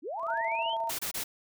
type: linear sweep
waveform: sine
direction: up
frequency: 247.1 to 3311 Hz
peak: -33 dBFS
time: 0.02-0.77 s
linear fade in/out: 50 ms
type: tone with tremolo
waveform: sine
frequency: 664 Hz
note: E5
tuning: 12 cents sharp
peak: -32 dBFS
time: 0.16-0.92 s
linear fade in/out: 50 ms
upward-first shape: square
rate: 14 Hz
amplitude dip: 55%
type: tone with vibrato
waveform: sine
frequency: 912 Hz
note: A#5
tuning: 38 cents flat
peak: -30 dBFS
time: 0.28-0.9 s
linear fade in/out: 5 ms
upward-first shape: triangle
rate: 3.6 Hz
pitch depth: 17 cents each way
type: noise bursts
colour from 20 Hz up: white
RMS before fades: -34 dBFS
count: 3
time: 0.89-1.24 s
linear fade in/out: 10 ms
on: 100 ms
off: 25 ms
effects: none